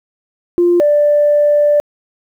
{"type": "tone pair in turn", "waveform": "sine", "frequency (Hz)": [349.2, 588.4], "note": ["F4", "D5"], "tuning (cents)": [0, 3], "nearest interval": "major sixth", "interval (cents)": 903, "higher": "second", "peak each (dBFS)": -7, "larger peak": "neither", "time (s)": [[0.58, 0.8], [0.8, 1.8]], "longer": "second", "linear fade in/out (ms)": 0, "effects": ["tanh soft clip ceiling -3 dBFS", "8-bit"]}